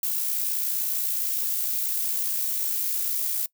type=noise with amplitude modulation; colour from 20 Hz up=violet; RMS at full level=-25 dBFS; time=0.03-3.46 s; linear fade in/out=2 ms; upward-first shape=sine; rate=59.8 Hz; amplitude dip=35%; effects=noise-tail reverb RT60 0.1 s tail -22 dB re dry